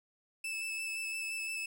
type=tone with vibrato; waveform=40% pulse; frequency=2626 Hz; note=E7; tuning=7 cents flat; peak=-35 dBFS; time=0.44-1.66 s; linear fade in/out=5 ms; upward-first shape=sine; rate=5.8 Hz; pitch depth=13 cents each way; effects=none